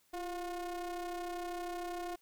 square ring-modulated tone, 180.8 Hz, F#3, 40 cents flat, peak -36 dBFS, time 0.13-2.16 s, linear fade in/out 10 ms, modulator 526 Hz, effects white hiss -71 dBFS RMS until 2.21 s

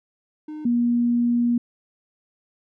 triangle / sine tone pair in turn, 305.7 / 238.9 Hz, D#4 / A#3, -30 / +43 cents, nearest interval major third, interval 427 cents, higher first, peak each -29 / -17 dBFS, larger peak second, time 0.48-0.65 / 0.65-1.58 s, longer second, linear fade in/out 5 ms, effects none

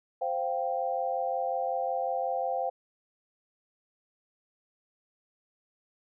sine chord, C suspended fourth, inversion none, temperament equal, 523.3 / 698.5 / 784 Hz, C5 / F5 / G5, 0 / 0 / 0 cents, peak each -32 dBFS, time 0.21-2.7 s, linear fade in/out 10 ms, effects none

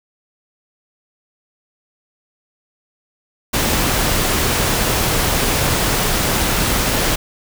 pink noise, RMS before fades -17 dBFS, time 3.53-7.16 s, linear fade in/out 10 ms, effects none

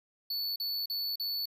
square tone bursts, 4452 Hz, C#8, 7 cents sharp, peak -32 dBFS, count 4, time 0.3-1.457 s, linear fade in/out 5 ms, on 260 ms, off 39 ms, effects none

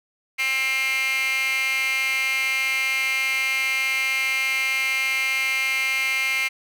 15% pulse tone with high-pass filter, 264.9 Hz, C4, 22 cents sharp, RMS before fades -23 dBFS, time 0.38-6.49 s, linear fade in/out 20 ms, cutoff 2100 Hz, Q 8, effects none

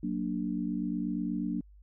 sine chord, Gb augmented, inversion none, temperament equal, 185 / 233.1 / 293.7 Hz, Gb3 / Bb3 / D4, 0 / 0 / 0 cents, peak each -34 dBFS, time 0.03-1.61 s, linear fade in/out 5 ms, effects added 50 Hz sine -52 dBFS peak until 1.82 s

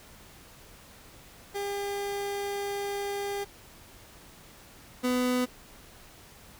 30% pulse tone pair in turn, 402.4 / 249.9 Hz, G4 / B3, +45 / +21 cents, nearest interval minor sixth, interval 824 cents, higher first, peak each -28 / -22 dBFS, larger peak second, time 1.54-3.45 / 5.03-5.46 s, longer first, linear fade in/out 20 ms, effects pink hiss -52 dBFS RMS until 6.59 s

